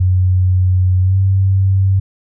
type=tone with pitch glide; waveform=sine; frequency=92 to 96.18 Hz; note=F#2 to G2; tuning=-9 to -32 cents; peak=-9 dBFS; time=0-2 s; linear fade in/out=10 ms; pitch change=+77 cents; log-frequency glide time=1.01-1.17 s; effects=none